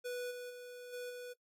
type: tone with level steps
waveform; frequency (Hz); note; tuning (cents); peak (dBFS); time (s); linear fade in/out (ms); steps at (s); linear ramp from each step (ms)
square; 492.2; B4; -6; -39 / -44 / -48 / -42 / -45; 0.04-1.34; 20; 0.3 / 0.49 / 0.92 / 1.09; 20
effects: noise-tail reverb RT60 0.1 s tail -23 dB re dry + AAC 64 kbps